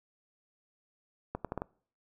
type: accelerating click train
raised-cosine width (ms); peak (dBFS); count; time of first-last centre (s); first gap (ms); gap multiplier
1; -20; 5; 1.35-1.619; 97; 0.76
effects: noise-tail reverb RT60 0.5 s tail -24 dB re dry